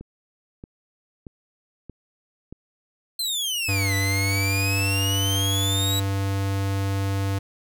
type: click train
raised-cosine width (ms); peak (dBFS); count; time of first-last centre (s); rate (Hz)
3; -25; 5; 0.01-2.526; 1.59
type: exponential two-way sweep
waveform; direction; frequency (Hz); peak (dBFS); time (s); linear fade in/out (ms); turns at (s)
sawtooth; down then up; 4186 to 1975.5 to 3913; -21; 3.19-6; 5; 3.95
type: tone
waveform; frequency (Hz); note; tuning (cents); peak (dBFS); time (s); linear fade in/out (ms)
square; 98; G2; 0; -23; 3.68-7.39; 10
effects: none